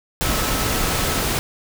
sine tone in noise, 1300 Hz, E6, 24 cents flat, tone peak -32 dBFS, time 0.24-1.21 s, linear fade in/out 0 ms, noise pink, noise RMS -21 dBFS, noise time 0.21-1.39 s, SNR -14 dB, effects none

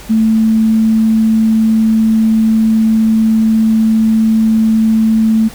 sine tone, 221.3 Hz, A3, 10 cents sharp, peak -7 dBFS, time 0.09-5.49 s, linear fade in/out 20 ms, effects added 50 Hz sine -38 dBFS peak until 5.54 s + pink hiss -34 dBFS RMS until 5.54 s

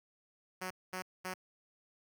5% pulse tone bursts, 185 Hz, F#3, in tune, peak -27 dBFS, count 3, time 0.61-1.341 s, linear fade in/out 10 ms, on 97 ms, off 220 ms, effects none

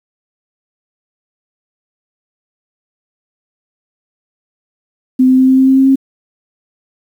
sine tone with pitch steps, 257.1 / 258.7 / 260.4 / 262 / 263.7 / 265.4 / 267.1 / 268.8 Hz, C4 / C4 / C4 / C4 / C4 / C4 / C4 / C4, -30 / -19 / -8 / +2 / +14 / +25 / +36 / +47 cents, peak -5 dBFS, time 5.19-5.958 s, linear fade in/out 10 ms, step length 96 ms, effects 7-bit

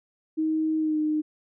sine tone with pitch glide, 314.8 to 306.4 Hz, D#4 to D#4, +20 to -27 cents, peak -22 dBFS, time 0.37-1.22 s, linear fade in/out 20 ms, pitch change -47 cents, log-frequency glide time 0.78-0.98 s, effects none

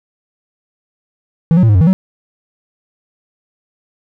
triangle tone with pitch steps, 164.6 / 182.5 / 113.3 / 104 / 91 / 161.2 / 188.4 Hz, E3 / F#3 / A#2 / G#2 / F#2 / E3 / F#3, -2 / -24 / -49 / +3 / -28 / -38 / +32 cents, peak -4 dBFS, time 1.51-1.93 s, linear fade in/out 0 ms, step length 60 ms, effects none

